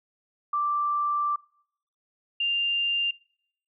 sine tone pair in turn, 1174.7 / 2794 Hz, D6 / F7, 0 / 0 cents, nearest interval octave + minor third, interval 1500 cents, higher second, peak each -23 dBFS, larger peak neither, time 0.53-1.36 / 2.4-3.11 s, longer first, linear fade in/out 5 ms, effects noise-tail reverb RT60 0.7 s tail -25 dB re dry

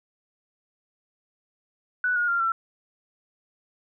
sine tone with pitch steps, 1483 / 1435.8 / 1390.1 / 1345.9 Hz, F#6 / F6 / F6 / E6, +4 / +48 / -8 / +36 cents, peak -21 dBFS, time 2.04-2.52 s, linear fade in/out 2 ms, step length 120 ms, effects none

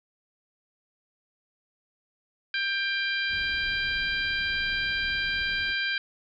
harmonic tone, 792 Hz, G5, 18 cents sharp, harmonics 2 / 3 / 4 / 5 / 6, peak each -28 / -32 / -34 / -36 / -38 dBFS, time 2.54-5.98 s, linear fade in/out 2 ms
brown noise, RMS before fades -43 dBFS, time 3.28-5.75 s, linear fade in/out 50 ms
effects none

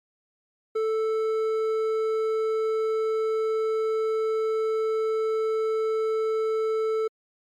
triangle tone with hard clipping, 440 Hz, A4, in tune, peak -24 dBFS, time 0.75-7.08 s, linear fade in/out 10 ms, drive 10 dB, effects MP3 64 kbps

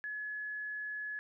sine tone, 1700 Hz, G#6, 40 cents sharp, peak -37 dBFS, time 0.04-1.19 s, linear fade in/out 0 ms, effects none

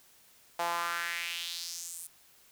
sawtooth tone with high-pass filter sweep, 171 Hz, F3, 36 cents flat, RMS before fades -36 dBFS, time 0.59-2.07 s, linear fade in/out 5 ms, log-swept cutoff 750 to 10000 Hz, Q 2.9, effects white hiss -61 dBFS RMS until 2.51 s

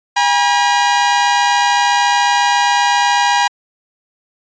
sawtooth tone pair together, 813.2 / 961 Hz, G#5 / B5, -37 / -48 cents, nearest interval minor third, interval 289 cents, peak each -10 dBFS, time 0.16-3.48 s, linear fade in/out 10 ms, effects resampled to 16000 Hz

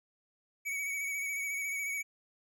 square tone with vibrato, 2254 Hz, C#7, 28 cents sharp, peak -34 dBFS, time 0.65-2.03 s, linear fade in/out 20 ms, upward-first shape sine, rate 14 Hz, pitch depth 34 cents each way, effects none

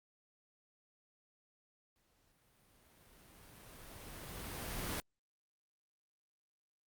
pink noise with exponential growth, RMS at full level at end -38 dBFS, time 1.96-5 s, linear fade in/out 0 ms, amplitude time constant 660 ms, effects Opus 48 kbps

